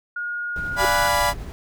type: tone with pitch glide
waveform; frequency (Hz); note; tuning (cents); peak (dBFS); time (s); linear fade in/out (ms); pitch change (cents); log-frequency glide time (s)
sine; 1433 to 1475; F6 to F#6; +44 to -6; -25; 0.16-1.08; 5; +50; 0.81-0.88
type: noise with tremolo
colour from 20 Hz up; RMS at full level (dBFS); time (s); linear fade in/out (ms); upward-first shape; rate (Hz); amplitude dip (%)
brown; -31; 0.56-1.52; 0; triangle; 12; 30
type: tone with exponential growth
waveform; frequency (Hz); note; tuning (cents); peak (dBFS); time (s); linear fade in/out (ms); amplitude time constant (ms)
sine; 380.1; F#4; +47; -19; 0.74-0.85; 0; 22
type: chord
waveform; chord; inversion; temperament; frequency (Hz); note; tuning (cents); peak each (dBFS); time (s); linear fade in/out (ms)
30% pulse; D diminished seventh; none; equal; 587.3 / 698.5 / 830.6 / 987.8; D5 / F5 / Ab5 / Cb6; 0 / 0 / 0 / 0; -22 / -23 / -23 / -18; 0.76-1.34; 50
effects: none